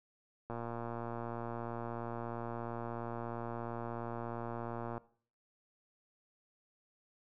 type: click train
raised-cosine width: 1 ms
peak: -27 dBFS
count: 525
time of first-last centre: 0.5-4.979 s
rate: 117 Hz
effects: noise-tail reverb RT60 0.5 s tail -19 dB re dry